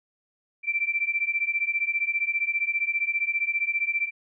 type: beating tone pair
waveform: sine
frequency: 2336 / 2351 Hz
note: D7 / D7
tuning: -10 / +1 cents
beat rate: 15 Hz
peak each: -27 / -26 dBFS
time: 0.63-4.11 s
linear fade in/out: 50 ms
effects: none